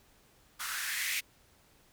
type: noise with band-pass filter sweep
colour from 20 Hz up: violet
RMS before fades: -35 dBFS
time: 0.59-1.21 s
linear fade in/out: 20 ms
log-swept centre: 1300 to 2300 Hz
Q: 4.4
effects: pink hiss -64 dBFS RMS until 1.92 s